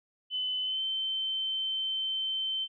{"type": "tone with pitch glide", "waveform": "sine", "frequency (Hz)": [3023, 3092], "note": ["F#7", "G7"], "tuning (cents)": [36, -24], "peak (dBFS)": -29, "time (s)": [0.3, 2.68], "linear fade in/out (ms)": 50, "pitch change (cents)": 40, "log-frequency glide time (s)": [0.62, 0.82], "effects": []}